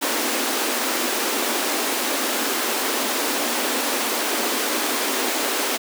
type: high-pass noise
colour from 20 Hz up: pink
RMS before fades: -23 dBFS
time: 0.01-5.78 s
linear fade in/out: 20 ms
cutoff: 230 Hz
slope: 96 dB/octave
effects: none